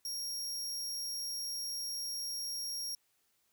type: tone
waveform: sawtooth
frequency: 5588 Hz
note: F8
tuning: in tune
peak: -34 dBFS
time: 0.05-2.95 s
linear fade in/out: 2 ms
effects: white hiss -75 dBFS RMS until 3.52 s